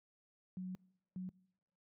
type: tone bursts at uneven times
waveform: sine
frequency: 184.5 Hz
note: F#3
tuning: 5 cents flat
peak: -40 dBFS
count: 2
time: 0.57-0.75 / 1.16-1.29 s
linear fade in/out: 0 ms
effects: noise-tail reverb RT60 0.9 s tail -25 dB re dry + high-pass 100 Hz 12 dB/octave